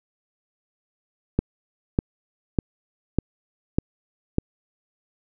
click train, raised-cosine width 3 ms, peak -6 dBFS, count 6, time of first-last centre 1.39-4.384 s, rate 1.67 Hz, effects none

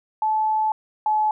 sine tone pair in turn, 867 / 857 Hz, A5 / A5, -26 / -46 cents, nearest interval unison, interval 20 cents, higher first, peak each -18 / -17 dBFS, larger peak second, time 0.22-0.72 / 1.06-1.31 s, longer first, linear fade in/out 2 ms, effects none

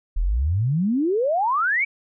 sine exponential sweep, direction up, 36 to 2349 Hz, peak -18 dBFS, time 0.16-1.85 s, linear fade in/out 10 ms, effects none

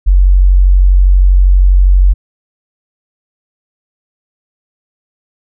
sine tone, 46.25 Hz, F#1, in tune, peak -3 dBFS, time 0.06-2.14 s, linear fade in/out 20 ms, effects none

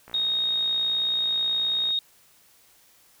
click train, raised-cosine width 0.5 ms, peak -29 dBFS, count 108, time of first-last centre 0.08-1.906 s, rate 58.6 Hz
sine tone, 3730 Hz, A#7, in tune, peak -22 dBFS, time 0.14-1.99 s, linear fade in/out 2 ms
effects white hiss -58 dBFS RMS until 3.2 s

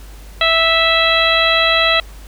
harmonic tone, 657 Hz, E5, 6 cents flat, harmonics 1 / 2 / 3 / 4 / 5 / 6, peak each -18 / -18 / -18 / -18 / -18 / -18 dBFS, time 0.41-2 s, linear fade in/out 2 ms, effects added 50 Hz sine -33 dBFS peak until 2.27 s + pink hiss -43 dBFS RMS until 2.27 s

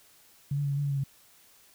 sine tone with pitch steps, 141.1 / 144.3 / 141.2 / 140 / 144.3 / 141.8 / 139.3 / 137 Hz, C#3 / D3 / C#3 / C#3 / D3 / C#3 / C#3 / C#3, +31 / -30 / +32 / +18 / -30 / +40 / +9 / -20 cents, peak -26 dBFS, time 0.51-1.038 s, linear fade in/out 5 ms, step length 66 ms, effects white hiss -59 dBFS RMS until 1.74 s

